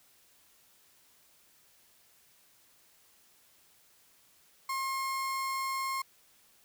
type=tone; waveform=35% pulse; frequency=1071 Hz; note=C6; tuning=40 cents sharp; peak=-30 dBFS; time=4.69-6.02 s; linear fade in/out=5 ms; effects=white hiss -64 dBFS RMS until 6.64 s